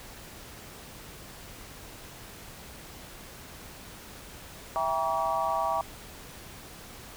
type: chord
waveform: sine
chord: E diminished seventh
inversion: none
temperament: just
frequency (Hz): 659.3 / 791.1 / 949.3 / 1139.2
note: E5 / G5 / Bb5 / Db6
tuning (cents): 0 / +16 / +31 / +47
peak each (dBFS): -31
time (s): 4.76-5.81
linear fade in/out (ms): 0
effects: pink hiss -46 dBFS RMS until 7.16 s